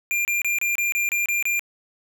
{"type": "tone bursts", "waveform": "square", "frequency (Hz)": 2393, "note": "D7", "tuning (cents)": 32, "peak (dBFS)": -21, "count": 9, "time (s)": [0.11, 1.594], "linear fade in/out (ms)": 0, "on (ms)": 140, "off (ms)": 28, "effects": []}